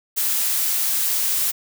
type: noise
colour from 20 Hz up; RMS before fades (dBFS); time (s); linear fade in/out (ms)
blue; -21; 0.16-1.52; 20
effects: none